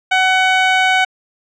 15% pulse tone, 750 Hz, F#5, 23 cents sharp, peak -4 dBFS, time 0.11-1.05 s, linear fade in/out 10 ms, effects low-pass 4000 Hz 12 dB/octave

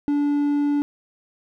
triangle tone, 289.4 Hz, D4, 25 cents flat, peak -16 dBFS, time 0.08-0.82 s, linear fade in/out 0 ms, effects none

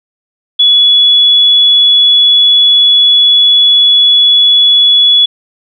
sine tone, 3399 Hz, G#7, 39 cents sharp, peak -3 dBFS, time 0.59-5.26 s, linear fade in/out 10 ms, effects none

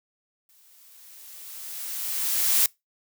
blue noise with exponential growth, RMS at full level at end -19 dBFS, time 0.49-2.66 s, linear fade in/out 2 ms, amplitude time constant 470 ms, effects noise-tail reverb RT60 0.2 s tail -24 dB re dry

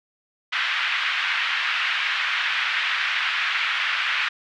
pink band-pass noise, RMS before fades -24 dBFS, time 0.52-4.29 s, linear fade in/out 10 ms, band 1400 to 3200 Hz, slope 24 dB/octave, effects none

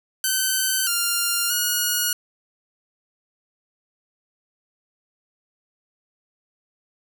5% pulse tone with pitch steps, 1530 / 1397 / 1448 Hz, G6 / F6 / F#6, -42 / 0 / -38 cents, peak -9 dBFS, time 0.24-2.13 s, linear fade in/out 2 ms, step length 630 ms, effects none

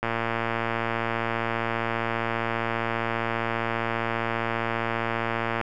click train, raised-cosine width 0.5 ms, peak -11 dBFS, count 643, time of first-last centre 0.03-5.613 s, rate 115 Hz, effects none

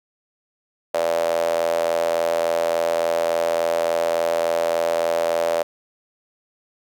sawtooth tone with high-pass filter, 83.5 Hz, E2, 23 cents sharp, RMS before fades -21 dBFS, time 0.94-5.63 s, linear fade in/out 5 ms, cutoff 580 Hz, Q 7.6, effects none

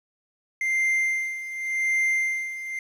triangle tone with tremolo, 2093 Hz, C7, in tune, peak -18 dBFS, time 0.61-2.79 s, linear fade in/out 2 ms, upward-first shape sine, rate 0.88 Hz, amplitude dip 75%, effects resampled to 32000 Hz + 9-bit

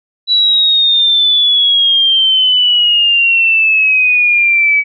sine exponential sweep, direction down, 3951 to 2275 Hz, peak -7 dBFS, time 0.27-4.84 s, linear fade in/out 50 ms, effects none

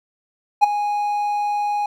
triangle tone with ADSR envelope, 827 Hz, G#5, 8 cents flat, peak -4 dBFS, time 0.61-1.86 s, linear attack 27 ms, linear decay 12 ms, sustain -13 dB, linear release 3 ms, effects none

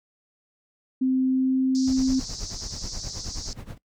sine tone with pitch glide, 260 to 261.7 Hz, C4 to C4, -11 to 0 cents, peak -19 dBFS, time 1.01-2.2 s, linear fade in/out 10 ms, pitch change +11 cents, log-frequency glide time 1.25-1.57 s
white band-pass noise, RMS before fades -37 dBFS, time 1.75-3.53 s, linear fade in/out 0 ms, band 4600 to 6200 Hz, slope 48 dB/octave
brown noise with tremolo, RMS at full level -33 dBFS, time 1.87-3.78 s, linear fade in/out 5 ms, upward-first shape sine, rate 9.4 Hz, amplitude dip 85%
effects noise-tail reverb RT60 0.1 s tail -20 dB re dry

